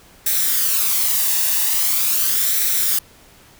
blue noise with flanger, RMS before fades -18 dBFS, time 0.26-2.99 s, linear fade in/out 5 ms, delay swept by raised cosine 0.51 to 1.11 ms, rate 0.42 Hz, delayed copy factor +0.5, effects pink hiss -48 dBFS RMS until 3.59 s

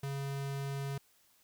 square tone, 138.59 Hz, C#3, in tune, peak -36 dBFS, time 0.03-0.98 s, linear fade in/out 5 ms, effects white hiss -68 dBFS RMS until 1.43 s

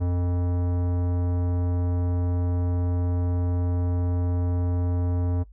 sine tone with tanh clipping, 88.4 Hz, F2, 22 cents sharp, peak -24 dBFS, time 0-5.44 s, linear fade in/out 20 ms, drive 17 dB, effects noise-tail reverb RT60 0.1 s tail -19 dB re dry + added 50 Hz sine -45 dBFS peak until 5.52 s

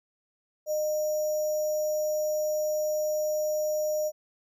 sine tone with sample-and-hold, 610 Hz, D#5, 34 cents flat, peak -25 dBFS, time 0.66-4.12 s, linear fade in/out 50 ms, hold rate 6300 Hz, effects none

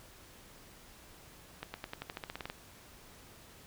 accelerating click train, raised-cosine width 0.3 ms, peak -23 dBFS, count 13, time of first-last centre 1.63-2.499 s, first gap 110 ms, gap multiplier 0.92, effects pink hiss -56 dBFS RMS until 3.66 s

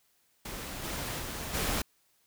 pink noise with level steps, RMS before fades -40 / -36 / -38 / -31 dBFS, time 0.45-1.82 s, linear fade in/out 5 ms, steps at 0.83 / 1.18 / 1.53 s, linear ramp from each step 20 ms, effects white hiss -70 dBFS RMS until 2.26 s

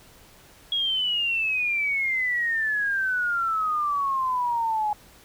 sine exponential sweep, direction down, 3322 to 830.6 Hz, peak -22 dBFS, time 0.72-4.93 s, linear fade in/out 2 ms, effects pink hiss -52 dBFS RMS until 5.24 s

